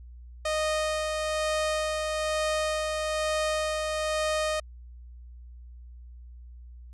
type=tone with tremolo; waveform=sawtooth; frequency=619 Hz; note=D#5; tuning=9 cents flat; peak=-21 dBFS; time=0.45-4.6 s; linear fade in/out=5 ms; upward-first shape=sine; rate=1.1 Hz; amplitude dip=30%; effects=added 60 Hz sine -43 dBFS peak until 6.93 s + resampled to 24000 Hz